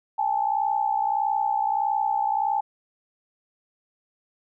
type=tone pair together; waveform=sine; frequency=809 / 870.6 Hz; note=G#5 / A5; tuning=-46 / -19 cents; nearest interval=minor second; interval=127 cents; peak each=-24 dBFS; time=0.18-2.61 s; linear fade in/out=10 ms; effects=none